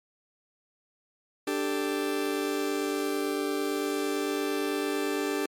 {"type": "chord", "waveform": "40% pulse", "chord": "D suspended fourth", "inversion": "none", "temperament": "just", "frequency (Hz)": [293.7, 391.6, 440.5], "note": ["D4", "G4", "A4"], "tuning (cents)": [0, -2, 2], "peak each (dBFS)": [-30, -30, -33], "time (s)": [1.47, 5.46], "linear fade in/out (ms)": 5, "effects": ["MP3 64 kbps"]}